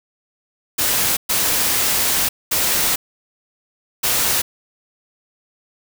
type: noise bursts at uneven times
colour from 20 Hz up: white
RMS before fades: -18 dBFS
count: 4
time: 0.78-1.17 / 1.29-2.29 / 2.51-2.96 / 4.03-4.42 s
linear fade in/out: 10 ms
effects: none